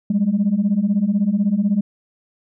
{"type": "beating tone pair", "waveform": "sine", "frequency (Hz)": [193.4, 209.4], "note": ["G3", "G#3"], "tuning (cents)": [-23, 15], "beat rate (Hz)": 16, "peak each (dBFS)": [-18, -16], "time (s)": [0.1, 1.81], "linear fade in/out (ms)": 5, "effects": ["tanh soft clip ceiling -10 dBFS"]}